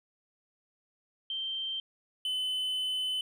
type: tone pair in turn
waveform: sine / triangle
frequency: 3136 / 3028 Hz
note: G7 / F#7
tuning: 0 / +39 cents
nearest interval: minor second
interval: 61 cents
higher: first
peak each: -32 / -28 dBFS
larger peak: second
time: 1.3-1.8 / 2.25-3.21 s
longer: second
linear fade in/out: 2 ms
effects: none